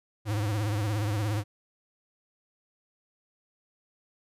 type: tone with vibrato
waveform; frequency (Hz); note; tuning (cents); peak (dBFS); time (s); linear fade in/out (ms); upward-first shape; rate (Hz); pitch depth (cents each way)
square; 105.4; G#2; +26; -27; 0.25-1.44; 50; triangle; 17; 120
effects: resampled to 32000 Hz